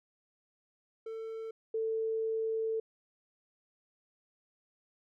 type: tone pair in turn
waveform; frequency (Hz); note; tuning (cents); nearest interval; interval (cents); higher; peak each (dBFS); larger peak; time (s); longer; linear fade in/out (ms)
triangle / sine; 446.9 / 445.1; A4 / A4; +27 / +20; unison; 7; first; -36 / -30; second; 1.06-1.51 / 1.74-2.8; second; 5
effects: none